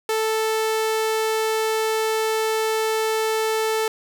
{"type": "tone", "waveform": "sawtooth", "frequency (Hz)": 440, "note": "A4", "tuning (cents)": 0, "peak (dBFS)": -16, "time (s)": [0.09, 3.88], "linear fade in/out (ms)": 2, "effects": []}